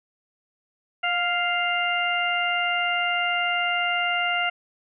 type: harmonic tone with a mistuned harmonic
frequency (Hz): 698.5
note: F5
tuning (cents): 0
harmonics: 1 / 2 / 3 / 4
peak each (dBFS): -27 / -27 / -27 / -27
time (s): 1.03-4.5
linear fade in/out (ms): 10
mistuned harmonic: 1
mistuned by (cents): +23
effects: none